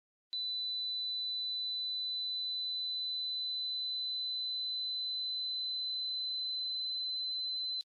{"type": "tone with pitch glide", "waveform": "sine", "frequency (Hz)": [3995, 4044], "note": ["B7", "B7"], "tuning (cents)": [19, 40], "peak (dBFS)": -34, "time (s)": [0.33, 7.81], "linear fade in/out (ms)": 0, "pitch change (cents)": 21, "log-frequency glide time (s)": [1.35, 7.31], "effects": ["AAC 32 kbps"]}